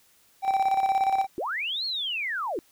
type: tone with tremolo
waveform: triangle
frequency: 776 Hz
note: G5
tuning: 18 cents flat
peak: -17 dBFS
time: 0.42-1.27 s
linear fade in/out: 50 ms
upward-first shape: square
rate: 17 Hz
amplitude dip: 55%
type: linear two-way sweep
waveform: sine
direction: up then down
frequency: 293.7 to 4361 to 293.7 Hz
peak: -27 dBFS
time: 1.38-2.59 s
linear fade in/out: 0 ms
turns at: 1.85 s
effects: white hiss -61 dBFS RMS until 2.71 s